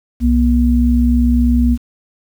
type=tone pair together; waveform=sine; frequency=63.8 / 240.4 Hz; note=C2 / B3; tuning=-43 / -46 cents; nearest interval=octave + major seventh; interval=2297 cents; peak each=-12 dBFS; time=0.2-1.78 s; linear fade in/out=50 ms; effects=7-bit